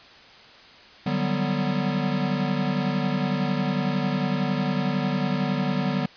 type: chord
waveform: square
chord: G major seventh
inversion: second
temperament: equal with one note detuned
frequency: 149.14 / 185 / 196 / 246.9 Hz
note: D3 / F#3 / G3 / B3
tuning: +27 / 0 / 0 / 0 cents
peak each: -29 dBFS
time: 1.06-6.06 s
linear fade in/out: 5 ms
effects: white hiss -48 dBFS RMS until 6.16 s + resampled to 11025 Hz